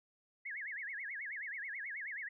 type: tone with vibrato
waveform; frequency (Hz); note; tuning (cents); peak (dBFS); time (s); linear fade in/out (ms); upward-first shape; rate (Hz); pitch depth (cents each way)
sine; 1901; A#6; +33; -40; 0.45-2.29; 10; sine; 9.3; 270
effects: none